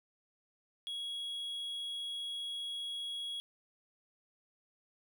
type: tone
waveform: triangle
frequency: 3325 Hz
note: G#7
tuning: 1 cent sharp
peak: -36 dBFS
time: 0.87-3.4 s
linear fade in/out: 0 ms
effects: none